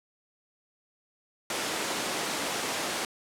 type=high-pass noise; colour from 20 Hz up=pink; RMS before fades=-31 dBFS; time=1.5-3.05 s; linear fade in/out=2 ms; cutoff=320 Hz; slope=12 dB/octave; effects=low-pass 10000 Hz 12 dB/octave